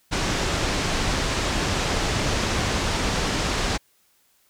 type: low-pass noise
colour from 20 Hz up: pink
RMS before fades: -24 dBFS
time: 0.11-3.78 s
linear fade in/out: 20 ms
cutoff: 7200 Hz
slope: 24 dB/octave
effects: white hiss -63 dBFS RMS until 4.49 s